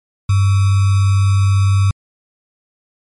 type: tone with sample-and-hold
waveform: sine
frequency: 98 Hz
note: G2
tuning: in tune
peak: -9 dBFS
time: 0.29-1.91 s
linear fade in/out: 5 ms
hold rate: 1225 Hz
effects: MP3 48 kbps